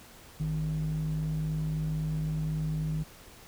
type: tone with band-pass filter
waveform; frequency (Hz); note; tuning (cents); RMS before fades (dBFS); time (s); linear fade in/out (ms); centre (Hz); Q
square; 51.91; G#1; 0; -31; 0.39-3.04; 20; 140; 6
effects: pink hiss -52 dBFS RMS until 3.47 s